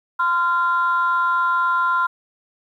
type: tone pair together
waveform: sine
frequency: 1030 / 1386.2 Hz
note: C6 / F6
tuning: -28 / -13 cents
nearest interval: perfect fourth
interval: 515 cents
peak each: -18 dBFS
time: 0.19-2.07 s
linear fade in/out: 10 ms
effects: tanh soft clip ceiling -10 dBFS + 9-bit